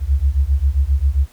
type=beating tone pair; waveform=sine; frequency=65.41 / 72.91 Hz; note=C2 / D2; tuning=0 / -12 cents; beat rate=7.5 Hz; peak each=-16 dBFS; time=0-1.28 s; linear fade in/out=50 ms; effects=pink hiss -50 dBFS RMS until 1.32 s